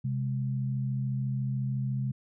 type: tone pair together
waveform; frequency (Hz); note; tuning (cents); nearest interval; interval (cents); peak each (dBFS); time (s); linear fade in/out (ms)
sine; 131.5 / 205.5; C3 / G#3; +9 / -18; minor sixth; 773; -28 / -36; 0.04-2.12; 10
effects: none